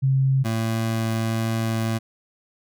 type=tone pair in turn; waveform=sine / 25% pulse; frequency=134 / 112.68 Hz; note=C3 / A2; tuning=+42 / +42 cents; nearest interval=minor third; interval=300 cents; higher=first; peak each=-16 / -18 dBFS; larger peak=first; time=0.02-0.44 / 0.44-1.99 s; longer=second; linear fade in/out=20 ms; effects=none